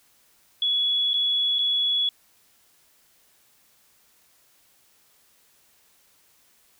sine tone with dropouts, 3383 Hz, G#7, 31 cents sharp, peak -20 dBFS, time 0.62-2.09 s, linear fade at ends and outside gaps 2 ms, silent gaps 1.134-1.14 / 1.586-1.59 s, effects white hiss -61 dBFS RMS until 6.79 s

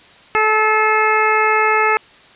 harmonic tone with a mistuned harmonic, 433.5 Hz, A4, 26 cents flat, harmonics 1 / 2 / 3 / 4 / 5 / 6, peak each -19 / -18 / -17 / -21 / -19 / -23 dBFS, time 0.35-1.97 s, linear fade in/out 0 ms, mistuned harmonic 5, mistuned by -20 cents, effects white hiss -45 dBFS RMS until 2.35 s + resampled to 8000 Hz

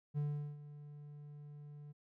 triangle tone with ADSR envelope, 146.83 Hz, D3, in tune, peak -31 dBFS, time 0.14-1.93 s, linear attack 37 ms, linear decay 390 ms, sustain -16 dB, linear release 20 ms, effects none

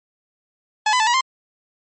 sawtooth tone with pitch steps, 856 / 1003 / 876 / 961 / 1049 Hz, A5 / B5 / A5 / B5 / C6, -48 / +26 / -8 / -48 / +4 cents, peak -11 dBFS, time 0.86-1.21 s, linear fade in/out 5 ms, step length 70 ms, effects MP3 32 kbps

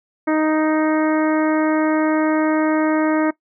harmonic tone, 311.1 Hz, D#4, in tune, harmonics 1 / 2 / 3 / 4 / 5 / 6 / 7, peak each -16 / -22 / -26 / -28 / -30 / -32 / -33 dBFS, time 0.27-3.31 s, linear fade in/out 10 ms, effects noise-tail reverb RT60 0.1 s tail -19 dB re dry

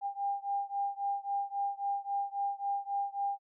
sine beating tone pair, 799 / 802.7 Hz, G5 / G5, +33 / +41 cents, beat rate 3.7 Hz, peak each -34 / -35 dBFS, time 0.01-3.39 s, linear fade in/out 50 ms, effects none

